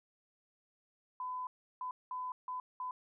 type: tone bursts at uneven times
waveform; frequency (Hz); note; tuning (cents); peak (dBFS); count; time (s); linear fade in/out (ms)
sine; 1007; B5; +33; -37; 5; 1.2-1.47 / 1.81-1.91 / 2.11-2.32 / 2.48-2.6 / 2.8-2.91; 2
effects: none